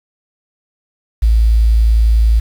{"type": "tone with quantisation", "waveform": "sine", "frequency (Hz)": 55.5, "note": "A1", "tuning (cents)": 16, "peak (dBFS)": -7, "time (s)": [1.22, 2.4], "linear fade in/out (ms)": 10, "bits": 6, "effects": []}